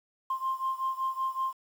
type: beating tone pair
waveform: sine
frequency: 1053 / 1058.3 Hz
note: C6 / C6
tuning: +11 / +19 cents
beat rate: 5.3 Hz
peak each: -30 / -32 dBFS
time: 0.3-1.53 s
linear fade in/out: 5 ms
effects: tanh soft clip ceiling -22 dBFS + 9-bit